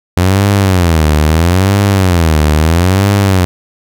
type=tone with vibrato; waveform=sawtooth; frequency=87.31 Hz; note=F2; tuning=in tune; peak=-3 dBFS; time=0.17-3.45 s; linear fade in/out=0 ms; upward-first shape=sine; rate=0.76 Hz; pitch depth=250 cents each way; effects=none